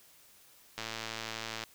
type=click train; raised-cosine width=0.2 ms; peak=-20 dBFS; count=97; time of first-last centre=0.78-1.637 s; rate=112 Hz; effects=white hiss -60 dBFS RMS until 1.74 s